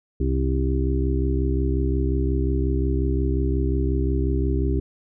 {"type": "harmonic tone", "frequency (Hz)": 65.6, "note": "C2", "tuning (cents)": 5, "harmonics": [1, 2, 4, 5, 6], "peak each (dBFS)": [-21, -27, -29, -29, -29], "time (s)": [0.2, 4.8], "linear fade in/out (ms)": 5, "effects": []}